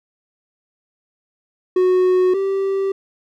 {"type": "tone pair in turn", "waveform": "triangle", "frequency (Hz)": [367.5, 389.4], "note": ["F#4", "G4"], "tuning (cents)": [-12, -12], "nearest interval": "minor second", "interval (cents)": 100, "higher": "second", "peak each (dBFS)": [-10, -15], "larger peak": "first", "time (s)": [[1.76, 2.34], [2.34, 2.92]], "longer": "neither", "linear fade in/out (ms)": 5, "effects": []}